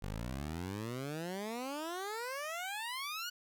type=exponential sweep; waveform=15% pulse; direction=up; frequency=47.27 to 1481 Hz; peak=-32 dBFS; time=0.02-3.3 s; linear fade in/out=10 ms; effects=none